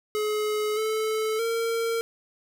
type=tone with pitch steps; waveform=square; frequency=424.6 / 436.1 / 458.5 Hz; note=G#4 / A4 / A#4; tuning=+38 / -15 / -29 cents; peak=-25 dBFS; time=0.15-2.01 s; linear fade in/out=0 ms; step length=620 ms; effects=none